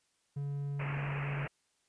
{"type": "tone", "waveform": "triangle", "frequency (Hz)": 141.8, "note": "C#3", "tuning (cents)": 40, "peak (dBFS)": -32, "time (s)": [0.36, 1.46], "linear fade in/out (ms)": 10}
{"type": "low-pass noise", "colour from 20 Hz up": "white", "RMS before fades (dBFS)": -42, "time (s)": [0.79, 1.48], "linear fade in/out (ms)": 10, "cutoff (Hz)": 2700, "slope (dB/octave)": 96}
{"effects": ["white hiss -75 dBFS RMS until 1.88 s", "resampled to 22050 Hz"]}